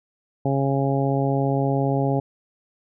harmonic tone, 137.3 Hz, C#3, 16 cents flat, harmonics 1 / 2 / 3 / 4 / 5 / 6, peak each -22 / -25 / -27 / -28 / -29 / -30 dBFS, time 0.45-2.2 s, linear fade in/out 5 ms, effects none

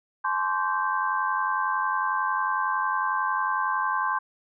sine tone cluster, 858 / 1046 / 1137 / 1560 Hz, A5 / C6 / C#6 / G6, -44 / -1 / +44 / -9 cents, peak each -31 / -26 / -31 / -29 dBFS, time 0.24-4.19 s, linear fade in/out 10 ms, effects none

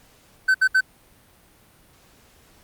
triangle tone bursts, 1528 Hz, G6, 45 cents flat, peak -12 dBFS, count 3, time 0.48-0.809 s, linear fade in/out 10 ms, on 65 ms, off 67 ms, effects pink hiss -55 dBFS RMS until 2.63 s + Opus 48 kbps

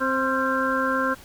harmonic tone with a mistuned harmonic, 263 Hz, C4, 9 cents sharp, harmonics 1 / 2 / 4 / 5 / 6, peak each -27 / -27 / -27 / -27 / -27 dBFS, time 0-1.15 s, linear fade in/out 20 ms, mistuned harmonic 5, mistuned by +66 cents, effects pink hiss -47 dBFS RMS until 1.24 s

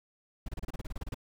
brown noise bursts, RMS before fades -36 dBFS, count 13, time 0.46-1.145 s, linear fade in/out 5 ms, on 25 ms, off 30 ms, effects none

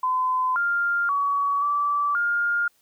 sine tone with pitch steps, 1020 / 1399 / 1130 / 1159 / 1412 Hz, C6 / F6 / C#6 / D6 / F6, -44 / +3 / +33 / -23 / +19 cents, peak -20 dBFS, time 0.03-2.68 s, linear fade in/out 5 ms, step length 530 ms, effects white hiss -64 dBFS RMS until 2.81 s

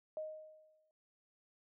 sine tone with exponential decay, 622.3 Hz, D#5, in tune, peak -37 dBFS, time 0.17-0.91 s, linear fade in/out 1 ms, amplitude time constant 160 ms, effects none

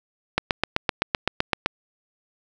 click train, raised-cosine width 0.3 ms, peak -3 dBFS, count 11, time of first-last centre 0.38-1.66 s, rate 7.81 Hz, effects none

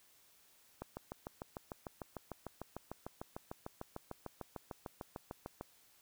click train, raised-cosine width 1 ms, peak -28 dBFS, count 33, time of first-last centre 0.82-5.61 s, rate 6.68 Hz, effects white hiss -67 dBFS RMS until 6.01 s

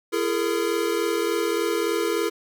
square tone cluster, 338.7 / 415.9 / 459.3 Hz, E4 / G#4 / A#4, +47 / +2 / -26 cents, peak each -27 dBFS, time 0.12-2.3 s, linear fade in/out 20 ms, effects none

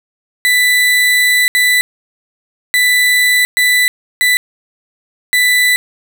35% pulse tone bursts at uneven times, 1986 Hz, B6, 9 cents sharp, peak -7 dBFS, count 6, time 0.45-1.48 / 1.55-1.81 / 2.74-3.45 / 3.57-3.88 / 4.21-4.37 / 5.33-5.76 s, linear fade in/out 0 ms, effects none

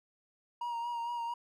triangle tone with vibrato, 944 Hz, A#5, 22 cents sharp, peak -32 dBFS, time 0.61-1.34 s, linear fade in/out 5 ms, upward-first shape sine, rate 4.4 Hz, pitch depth 29 cents each way, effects none

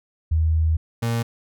sine / 35% pulse tone pair in turn, 79.8 / 116.27 Hz, D#2 / A#2, +44 / -4 cents, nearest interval perfect fifth, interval 652 cents, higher second, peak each -16 / -19 dBFS, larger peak first, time 0.31-0.77 / 1.02-1.23 s, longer first, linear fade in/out 10 ms, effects none

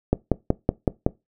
click train, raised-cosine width 2 ms, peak -4 dBFS, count 6, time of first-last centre 0.13-1.065 s, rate 5.35 Hz, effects noise-tail reverb RT60 0.2 s tail -20 dB re dry

